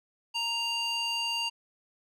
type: tone with band-pass filter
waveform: square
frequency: 932.3 Hz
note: A#5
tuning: in tune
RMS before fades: -31 dBFS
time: 0.34-1.5 s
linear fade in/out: 20 ms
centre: 3600 Hz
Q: 2.7
effects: none